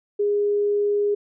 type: tone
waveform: sine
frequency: 410.8 Hz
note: G#4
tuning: 19 cents flat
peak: -18 dBFS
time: 0.19-1.15 s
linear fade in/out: 10 ms
effects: none